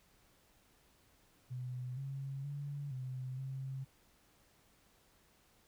sine tone with pitch steps, 125.7 / 136.5 / 143 / 128.9 / 133.5 Hz, B2 / C#3 / D3 / C3 / C3, +31 / -26 / -46 / -26 / +35 cents, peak -39 dBFS, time 1.5-3.85 s, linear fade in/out 20 ms, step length 470 ms, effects pink hiss -69 dBFS RMS until 5.67 s

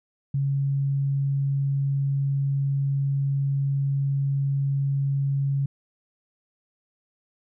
sine tone, 138.59 Hz, C#3, in tune, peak -21 dBFS, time 0.34-5.66 s, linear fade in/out 5 ms, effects none

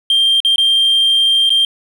triangle tone with dropouts, 3178 Hz, G7, 23 cents sharp, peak -7 dBFS, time 0.1-1.65 s, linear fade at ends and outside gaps 2 ms, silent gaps 0.403-0.448 / 0.56-0.581 / 1.494-1.503 s, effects tanh soft clip ceiling -4 dBFS

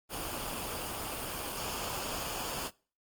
pink noise with comb filter, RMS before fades -37 dBFS, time 0.09-2.71 s, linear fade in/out 50 ms, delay 0.51 ms, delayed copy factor -0.5, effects noise-tail reverb RT60 0.4 s tail -24 dB re dry + Opus 32 kbps

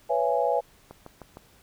sine chord, C# minor seventh, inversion third, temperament equal with one note detuned, 493.9 / 554.4 / 670.4 / 830.6 Hz, B4 / C#5 / E5 / G#5, 0 / 0 / +29 / 0 cents, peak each -27 dBFS, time 0.09-0.61 s, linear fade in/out 20 ms
click train, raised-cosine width 1 ms, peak -27 dBFS, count 4, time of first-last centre 0.91-1.371 s, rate 6.51 Hz
effects pink hiss -58 dBFS RMS until 1.62 s

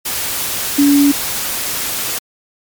sine tone in noise, 284.8 Hz, C#4, 47 cents sharp, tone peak -7 dBFS, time 0.78-1.12 s, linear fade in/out 10 ms, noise white, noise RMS -20 dBFS, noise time 0.05-2.19 s, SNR +10 dB, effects MP3 96 kbps

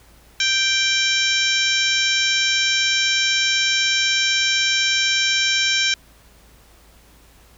harmonic tone, 784 Hz, G5, in tune, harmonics 2 / 3 / 4 / 5 / 6 / 7 / 8 / 9, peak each -24 / -22 / -23 / -23 / -36 / -24 / -29 / -33 dBFS, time 0.4-5.94 s, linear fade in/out 2 ms, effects added 55 Hz sine -51 dBFS peak until 7.57 s + pink hiss -52 dBFS RMS until 7.57 s

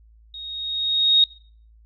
sine tone with level ramp, 3744 Hz, A#7, 7 cents sharp, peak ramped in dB -34 to -11 dBFS, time 0.34-1.24 s, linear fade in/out 2 ms, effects noise-tail reverb RT60 0.5 s tail -22 dB re dry + added 55 Hz sine -49 dBFS peak until 1.85 s

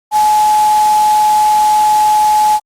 sine tone in noise, 850 Hz, G#5, 40 cents sharp, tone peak -7 dBFS, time 0.11-2.6 s, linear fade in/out 50 ms, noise white, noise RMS -23 dBFS, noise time 0.11-2.6 s, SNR +13 dB, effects low-pass 11000 Hz 12 dB/octave + Opus 48 kbps

